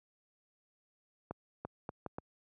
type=accelerating click train; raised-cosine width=1 ms; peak=-25 dBFS; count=5; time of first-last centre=1.31-2.184 s; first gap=340 ms; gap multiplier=0.71; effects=high-pass 80 Hz 12 dB/octave